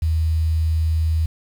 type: tone with quantisation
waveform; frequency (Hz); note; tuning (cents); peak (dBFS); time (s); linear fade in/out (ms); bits
sine; 80; D#2; +49; -16; 0.02-1.26; 5; 7
effects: none